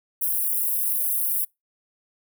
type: high-pass noise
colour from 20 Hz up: white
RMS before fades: -24 dBFS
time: 0.21-1.45 s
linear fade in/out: 10 ms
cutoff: 9900 Hz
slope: 48 dB/octave
effects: noise-tail reverb RT60 0.2 s tail -26 dB re dry